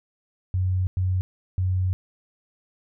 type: tone bursts at uneven times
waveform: sine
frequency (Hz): 92.5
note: F#2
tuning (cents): 0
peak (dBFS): -20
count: 3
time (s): 0.54-0.87 / 0.97-1.21 / 1.58-1.93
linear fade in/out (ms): 0
effects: none